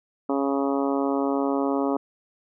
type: harmonic tone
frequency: 138.59 Hz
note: C#3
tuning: in tune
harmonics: 2 / 3 / 4 / 5 / 6 / 7 / 8 / 9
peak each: -24 / -28 / -30 / -32 / -34 / -35 / -36 / -37 dBFS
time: 0.29-1.97 s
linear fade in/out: 5 ms
effects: none